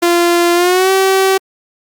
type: tone with pitch glide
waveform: sawtooth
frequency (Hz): 345.5 to 383.4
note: F4 to G4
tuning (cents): -19 to -38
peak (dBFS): -5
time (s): 0.02-1.38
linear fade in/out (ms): 10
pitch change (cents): +181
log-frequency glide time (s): 0.54-0.91
effects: Opus 48 kbps